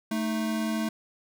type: tone pair together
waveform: square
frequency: 220 / 311.1 Hz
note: A3 / D#4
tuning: 0 / 0 cents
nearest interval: tritone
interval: 600 cents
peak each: -28 / -34 dBFS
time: 0.11-0.89 s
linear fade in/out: 5 ms
effects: none